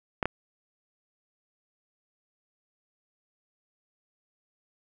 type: clicks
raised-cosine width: 0.5 ms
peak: -11 dBFS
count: 2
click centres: 0.228 / 0.256 s
effects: none